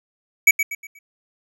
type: tone with echo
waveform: square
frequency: 2276 Hz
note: C#7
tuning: 45 cents sharp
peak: -9 dBFS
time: 0.47-0.51 s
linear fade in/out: 5 ms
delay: 120 ms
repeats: 4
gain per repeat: -9 dB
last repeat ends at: 0.99 s
effects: none